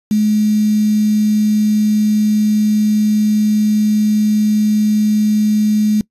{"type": "tone with quantisation", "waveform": "sine", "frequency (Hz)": 212.5, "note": "G#3", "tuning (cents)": 40, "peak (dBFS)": -10, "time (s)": [0.11, 6.01], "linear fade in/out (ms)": 2, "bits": 5, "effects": ["noise-tail reverb RT60 0.1 s tail -22 dB re dry", "resampled to 32000 Hz"]}